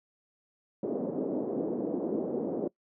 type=band-pass noise; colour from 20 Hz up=pink; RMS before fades=-32 dBFS; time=0.83-2.68 s; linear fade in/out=5 ms; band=240 to 510 Hz; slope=24 dB/octave; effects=noise-tail reverb RT60 0.1 s tail -22 dB re dry